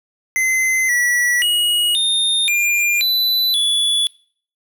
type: tone with pitch steps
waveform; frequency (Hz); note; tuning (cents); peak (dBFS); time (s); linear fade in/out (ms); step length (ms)
square; 2056 / 1944 / 2897 / 3653 / 2401 / 3991 / 3430; C7 / B6 / F#7 / A#7 / D7 / B7 / A7; -31 / -28 / -37 / -36 / +38 / +17 / -45; -15; 0.36-4.07; 0; 530
effects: noise-tail reverb RT60 0.5 s tail -22 dB re dry